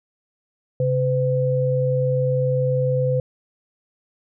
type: tone pair together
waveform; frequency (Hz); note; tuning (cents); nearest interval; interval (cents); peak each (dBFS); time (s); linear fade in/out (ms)
sine; 134.4 / 507.1; C3 / B4; +47 / +46; octave + major seventh; 2299; -20; 0.8-3.2; 2
effects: none